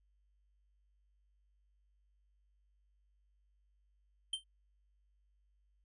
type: tone with exponential decay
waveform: square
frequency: 3129 Hz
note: G7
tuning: 4 cents flat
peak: -32 dBFS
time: 4.33-4.44 s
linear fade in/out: 5 ms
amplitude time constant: 22 ms
effects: added 50 Hz sine -70 dBFS peak until 5.84 s + resampled to 24000 Hz